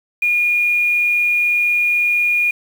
sine tone with quantisation, 2434 Hz, D#7, 39 cents flat, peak -13 dBFS, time 0.22-2.51 s, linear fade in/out 5 ms, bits 6, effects none

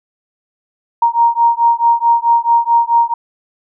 sine beating tone pair, 932.3 / 936.9 Hz, A#5 / A#5, 0 / +8 cents, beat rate 4.6 Hz, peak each -12 dBFS, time 1.02-3.14 s, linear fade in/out 5 ms, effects none

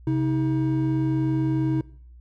triangle tone pair together, 133.5 / 317.5 Hz, C3 / D#4, +35 / +35 cents, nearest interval octave + minor third, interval 1500 cents, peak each -21 dBFS, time 0.07-1.81 s, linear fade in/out 2 ms, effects noise-tail reverb RT60 0.6 s tail -21 dB re dry + added 60 Hz sine -44 dBFS peak until 2.2 s

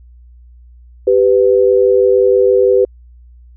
sine tone pair together, 391.4 / 497.6 Hz, G4 / B4, -3 / +13 cents, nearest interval major third, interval 416 cents, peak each -10 dBFS, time 1.07-2.85 s, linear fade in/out 5 ms, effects added 60 Hz sine -38 dBFS peak until 3.56 s

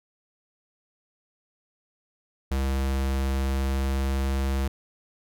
square tone with pitch glide, 67.1 to 67.49 Hz, C2 to C#2, +44 to -46 cents, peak -24 dBFS, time 2.51-4.68 s, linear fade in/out 5 ms, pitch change +10 cents, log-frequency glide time 3.41-4.57 s, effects none

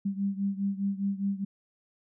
sine beating tone pair, 196.4 / 201.3 Hz, G3 / G3, +4 / +46 cents, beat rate 4.9 Hz, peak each -29 / -32 dBFS, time 0.05-1.45 s, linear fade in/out 10 ms, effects none

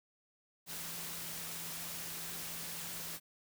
sine tone in noise, 167.7 Hz, E3, 30 cents sharp, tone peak -54 dBFS, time 0.66-3.2 s, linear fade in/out 50 ms, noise white, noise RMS -43 dBFS, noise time 0.66-3.2 s, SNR -14 dB, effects none

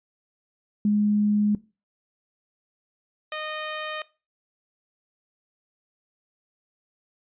sine / 10% pulse tone pair in turn, 208.3 / 616.1 Hz, G#3 / D#5, +5 / -17 cents, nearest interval octave + perfect fifth, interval 1878 cents, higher second, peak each -18 / -21 dBFS, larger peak first, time 0.85-1.55 / 3.32-4.02 s, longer neither, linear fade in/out 2 ms, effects noise-tail reverb RT60 0.3 s tail -20 dB re dry + resampled to 8000 Hz

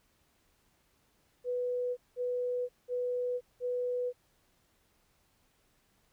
sine tone bursts, 493.9 Hz, B4, in tune, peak -30 dBFS, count 4, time 1.44-4.13 s, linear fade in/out 50 ms, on 530 ms, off 190 ms, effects pink hiss -71 dBFS RMS until 6.12 s

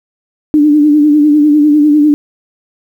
sine tone with vibrato, 297.8 Hz, D4, 24 cents sharp, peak -4 dBFS, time 0.54-2.14 s, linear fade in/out 0 ms, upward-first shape sine, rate 10 Hz, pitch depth 49 cents each way, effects 7-bit

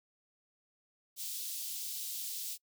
white high-pass noise, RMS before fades -40 dBFS, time 1.16-2.58 s, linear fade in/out 50 ms, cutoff 3300 Hz, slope 24 dB/octave, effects noise-tail reverb RT60 0.1 s tail -26 dB re dry

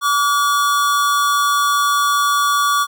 square tone pair together, 1147.5 / 1430 Hz, D6 / F6, -40 / +41 cents, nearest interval major third, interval 381 cents, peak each -15 / -22 dBFS, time 0.01-2.87 s, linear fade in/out 50 ms, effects none

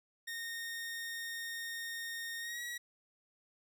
sawtooth tone with pitch glide, 1845 to 1916.7 Hz, A#6 to A#6, -18 to +48 cents, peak -36 dBFS, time 0.27-2.78 s, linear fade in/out 10 ms, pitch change +66 cents, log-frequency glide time 2.4-2.61 s, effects none

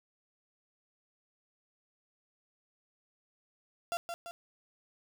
35% pulse tone with echo, 686 Hz, F5, 31 cents flat, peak -30 dBFS, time 3.92-3.97 s, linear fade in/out 0 ms, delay 170 ms, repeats 2, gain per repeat -5 dB, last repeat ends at 4.31 s, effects none

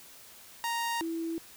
sawtooth / sine tone pair in turn, 932.3 / 329.6 Hz, A#5 / E4, 0 / 0 cents, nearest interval octave + tritone, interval 1800 cents, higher first, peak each -26 / -31 dBFS, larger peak first, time 0.64-1.01 / 1.01-1.38 s, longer neither, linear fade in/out 0 ms, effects white hiss -52 dBFS RMS until 1.56 s

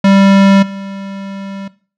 square tone with level steps, 196 Hz, G3, in tune, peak -6 / -24 dBFS, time 0.04-1.68 s, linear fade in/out 5 ms, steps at 0.62 s, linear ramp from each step 10 ms, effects noise-tail reverb RT60 0.4 s tail -18 dB re dry + low-pass 4000 Hz 12 dB/octave

